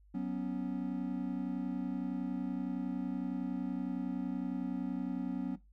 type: chord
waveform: triangle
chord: F# suspended fourth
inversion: none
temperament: just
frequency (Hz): 185 / 246.7 / 277.5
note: F#3 / B3 / C#4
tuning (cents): 0 / -2 / +2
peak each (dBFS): -36 / -36 / -36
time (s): 0.14-5.56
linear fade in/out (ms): 10
effects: noise-tail reverb RT60 0.2 s tail -17 dB re dry + added 50 Hz sine -59 dBFS peak until 5.72 s